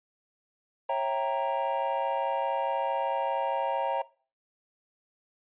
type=chord; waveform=triangle; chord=C# diminished seventh; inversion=none; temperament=equal with one note detuned; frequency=546.4 / 659.3 / 784 / 932.3 Hz; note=C#5 / E5 / G5 / Bb5; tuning=-25 / 0 / 0 / 0 cents; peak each=-29 / -32 / -31 / -28 dBFS; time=0.89-4.02 s; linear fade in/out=5 ms; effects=noise-tail reverb RT60 0.4 s tail -21 dB re dry + resampled to 8000 Hz